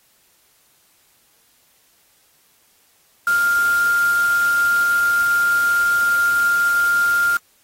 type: tone in noise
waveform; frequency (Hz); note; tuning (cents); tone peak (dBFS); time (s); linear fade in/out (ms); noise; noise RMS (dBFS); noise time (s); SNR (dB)
sine; 1400; F6; +4; -14; 3.27-7.37; 2; white; -32; 3.27-7.37; +15
effects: white hiss -58 dBFS RMS until 7.63 s + AAC 48 kbps